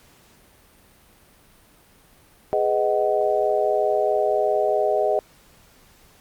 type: chord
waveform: sine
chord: G# minor seventh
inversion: none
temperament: just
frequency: 415.3 / 498.4 / 623 / 747.5 Hz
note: G#4 / B4 / D#5 / F#5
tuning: 0 / +16 / +2 / +17 cents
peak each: -23 / -27 / -21 / -25 dBFS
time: 2.53-5.19 s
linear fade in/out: 0 ms
effects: pink hiss -54 dBFS RMS until 6.2 s + Opus 48 kbps